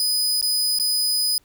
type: tone with dropouts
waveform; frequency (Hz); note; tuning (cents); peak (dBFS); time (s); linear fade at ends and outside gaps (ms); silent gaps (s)
sawtooth; 4990; D#8; +4; -16; 0-1.38; 1; 0.412-0.426 / 0.787-0.798
effects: pink hiss -61 dBFS RMS until 1.44 s